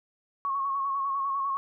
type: tone with vibrato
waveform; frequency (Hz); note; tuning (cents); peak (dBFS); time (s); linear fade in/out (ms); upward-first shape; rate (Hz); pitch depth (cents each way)
sine; 1100; C#6; -14; -26; 0.45-1.57; 0; square; 10; 32
effects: none